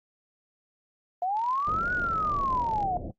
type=linear two-way sweep; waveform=sine; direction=up then down; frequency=698.5 to 1480 to 698.5 Hz; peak=-25 dBFS; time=1.22-2.97 s; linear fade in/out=2 ms; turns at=1.93 s
type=click train; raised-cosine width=0.2 ms; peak=-32 dBFS; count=64; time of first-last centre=1.37-2.828 s; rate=43.2 Hz
type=low-pass noise; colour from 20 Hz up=pink; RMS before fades=-37 dBFS; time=1.67-3.11 s; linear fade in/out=5 ms; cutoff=730 Hz; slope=96 dB/octave
effects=noise-tail reverb RT60 0.1 s tail -18 dB re dry + Opus 24 kbps